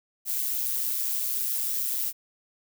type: noise with amplitude modulation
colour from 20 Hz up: violet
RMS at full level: -26 dBFS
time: 0.25-2.13 s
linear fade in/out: 50 ms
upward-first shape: sine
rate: 127 Hz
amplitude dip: 50%
effects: none